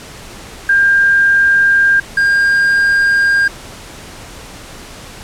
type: tone pair in turn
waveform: sine / triangle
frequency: 1600 / 1608.1 Hz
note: G6 / G6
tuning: +35 / +44 cents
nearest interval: unison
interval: 9 cents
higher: second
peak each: -7 dBFS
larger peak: neither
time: 0.69-2 / 2.17-3.48 s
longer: neither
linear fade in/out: 5 ms
effects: pink hiss -33 dBFS RMS until 5.23 s + low-pass 10000 Hz 12 dB/octave